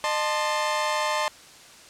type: tone cluster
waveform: sawtooth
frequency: 610 / 882 / 1049 Hz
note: D#5 / A5 / C6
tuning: -34 / +4 / +4 cents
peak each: -24 dBFS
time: 0.04-1.28 s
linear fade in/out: 0 ms
effects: white hiss -48 dBFS RMS until 1.89 s + low-pass 8000 Hz 12 dB/octave